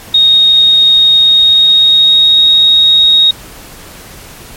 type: tone with pitch glide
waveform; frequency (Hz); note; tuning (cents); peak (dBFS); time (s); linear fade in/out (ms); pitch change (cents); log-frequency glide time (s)
sine; 3729 to 3757; A#7 to A#7; 0 to +13; -3; 0.14-3.31; 5; +13; 1.2-2.45
effects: pink hiss -32 dBFS RMS until 4.56 s + MP3 64 kbps